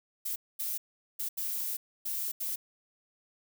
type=noise bursts at uneven times; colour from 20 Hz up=violet; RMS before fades=-34 dBFS; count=6; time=0.25-0.36 / 0.59-0.78 / 1.19-1.29 / 1.37-1.77 / 2.05-2.32 / 2.4-2.56 s; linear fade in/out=10 ms; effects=none